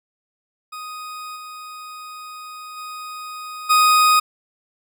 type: tone with level steps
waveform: 40% pulse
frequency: 1247 Hz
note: D#6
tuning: 3 cents sharp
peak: -30 / -33 / -30 / -11 dBFS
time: 0.72-4.2 s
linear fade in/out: 10 ms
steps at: 1.35 / 2.76 / 3.69 s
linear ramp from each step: 20 ms
effects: none